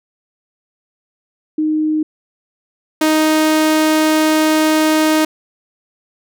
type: tone pair in turn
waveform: sine / sawtooth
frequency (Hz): 309.2 / 311.7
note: D#4 / D#4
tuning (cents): -11 / +3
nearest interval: unison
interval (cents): 14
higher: second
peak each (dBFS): -13 / -7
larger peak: second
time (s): 1.58-2.03 / 3.01-5.25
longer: second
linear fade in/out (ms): 5
effects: none